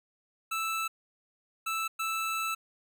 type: tone bursts at uneven times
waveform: 25% pulse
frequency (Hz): 1318.5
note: E6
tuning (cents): 0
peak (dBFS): -26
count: 3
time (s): 0.51-0.88 / 1.66-1.88 / 1.99-2.55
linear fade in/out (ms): 10
effects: none